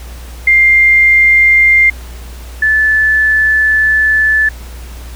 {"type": "tone pair in turn", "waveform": "sine", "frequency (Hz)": [2100, 1742.5], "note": ["C7", "A6"], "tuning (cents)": [6, -17], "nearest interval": "minor third", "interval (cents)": 323, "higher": "first", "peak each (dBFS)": [-4, -7], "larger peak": "first", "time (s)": [[0.47, 1.9], [2.62, 4.49]], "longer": "second", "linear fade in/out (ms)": 5, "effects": ["added 60 Hz sine -26 dBFS peak until 5.15 s", "pink hiss -36 dBFS RMS until 5.15 s"]}